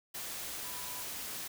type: tone in noise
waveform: sine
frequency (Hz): 987.8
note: B5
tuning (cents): 0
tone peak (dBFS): -50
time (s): 0.64-1.03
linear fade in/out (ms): 10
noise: white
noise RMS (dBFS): -41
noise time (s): 0.14-1.48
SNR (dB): -12
effects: none